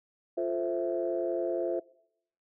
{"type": "chord", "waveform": "sine", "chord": "F major seventh", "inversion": "none", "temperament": "equal", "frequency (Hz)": [349.2, 440, 523.3, 659.3], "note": ["F4", "A4", "C5", "E5"], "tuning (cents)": [0, 0, 0, 0], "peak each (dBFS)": [-31, -37, -33, -32], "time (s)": [0.37, 1.8], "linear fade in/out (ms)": 10, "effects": ["noise-tail reverb RT60 0.7 s tail -22 dB re dry", "tanh soft clip ceiling -18 dBFS"]}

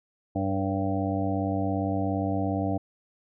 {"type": "harmonic tone with a mistuned harmonic", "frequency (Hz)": 97.3, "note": "G2", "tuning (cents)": -12, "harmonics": [1, 2, 3, 5, 6, 7, 8], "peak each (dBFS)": [-30, -32, -29, -37, -37, -33, -36], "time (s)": [0.35, 2.78], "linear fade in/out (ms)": 10, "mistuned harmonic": 6, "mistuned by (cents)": -30, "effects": []}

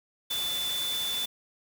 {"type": "tone in noise", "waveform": "sine", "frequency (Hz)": 3500, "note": "A7", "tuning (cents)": -10, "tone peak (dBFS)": -29, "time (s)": [0.3, 1.26], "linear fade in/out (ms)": 10, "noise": "white", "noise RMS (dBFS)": -36, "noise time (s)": [0.3, 1.26], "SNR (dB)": 4, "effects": []}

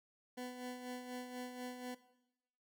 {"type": "tone with tremolo", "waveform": "20% pulse", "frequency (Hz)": 249.5, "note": "B3", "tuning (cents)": 18, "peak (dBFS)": -37, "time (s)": [0.37, 1.95], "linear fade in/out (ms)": 10, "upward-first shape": "sine", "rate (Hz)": 4.1, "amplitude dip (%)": 55, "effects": ["noise-tail reverb RT60 0.9 s tail -17 dB re dry"]}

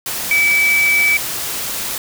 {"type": "tone in noise", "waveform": "sine", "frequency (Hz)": 2300, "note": "D7", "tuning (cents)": -37, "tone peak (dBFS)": -11, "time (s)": [0.31, 1.17], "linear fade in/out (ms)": 2, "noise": "white", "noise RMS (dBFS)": -23, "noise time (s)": [0.06, 1.98], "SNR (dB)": 9, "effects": []}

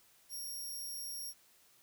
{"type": "tone", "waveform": "10% pulse", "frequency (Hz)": 5588, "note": "F8", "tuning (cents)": 0, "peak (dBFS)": -35, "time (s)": [0.29, 1.34], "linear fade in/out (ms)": 50, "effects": ["white hiss -66 dBFS RMS until 1.82 s"]}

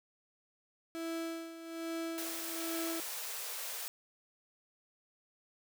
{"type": "tone with tremolo", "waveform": "35% pulse", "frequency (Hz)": 329.6, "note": "E4", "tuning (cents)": 0, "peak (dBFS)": -34, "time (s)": [0.95, 3], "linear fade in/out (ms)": 0, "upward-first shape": "sine", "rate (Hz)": 1.2, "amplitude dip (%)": 70}
{"type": "high-pass noise", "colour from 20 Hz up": "white", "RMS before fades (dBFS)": -41, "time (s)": [2.18, 3.88], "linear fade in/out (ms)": 0, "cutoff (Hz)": 410, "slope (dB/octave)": 96}
{"effects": []}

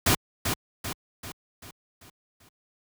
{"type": "noise with echo", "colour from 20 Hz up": "pink", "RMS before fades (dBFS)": -20, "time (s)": [0.06, 0.15], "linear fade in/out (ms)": 5, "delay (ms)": 390, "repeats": 6, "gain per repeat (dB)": -6, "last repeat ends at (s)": 2.49, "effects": ["high-pass 60 Hz 12 dB/octave"]}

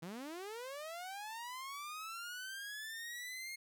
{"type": "linear sweep", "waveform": "sawtooth", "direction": "up", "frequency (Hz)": [155.56, 2150], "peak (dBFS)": -40, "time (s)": [0.02, 3.56], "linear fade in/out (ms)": 10, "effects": []}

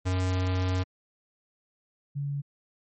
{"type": "tone pair in turn", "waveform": ["square", "sine"], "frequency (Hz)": [92.3, 141.95], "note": ["F#2", "C#3"], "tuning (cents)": [-4, 41], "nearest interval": "perfect fifth", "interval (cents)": 745, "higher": "second", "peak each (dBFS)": [-25, -28], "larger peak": "first", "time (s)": [[0.05, 0.84], [2.15, 2.42]], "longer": "first", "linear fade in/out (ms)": 20, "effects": ["MP3 32 kbps"]}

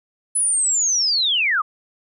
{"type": "linear sweep", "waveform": "sine", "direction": "down", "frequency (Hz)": [10180, 1134], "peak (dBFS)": -16, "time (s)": [0.35, 1.62], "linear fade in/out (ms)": 10, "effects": []}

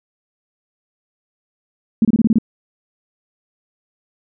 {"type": "tone bursts", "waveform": "sine", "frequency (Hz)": 222.8, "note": "A3", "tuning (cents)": 22, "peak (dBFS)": -9, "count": 7, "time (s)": [2.02, 2.385], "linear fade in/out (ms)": 2, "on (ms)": 29, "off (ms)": 27, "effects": []}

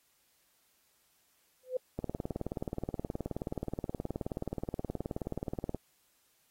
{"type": "tone with exponential growth", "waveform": "sine", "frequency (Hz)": 509, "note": "C5", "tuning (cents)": -48, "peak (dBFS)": -26, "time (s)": [1.63, 1.77], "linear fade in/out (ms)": 5, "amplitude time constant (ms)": 30}
{"type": "click train", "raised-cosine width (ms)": 2, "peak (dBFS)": -21, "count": 72, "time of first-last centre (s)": [1.99, 5.747], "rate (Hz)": 18.9}
{"effects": ["white hiss -71 dBFS RMS until 6.5 s", "AAC 48 kbps"]}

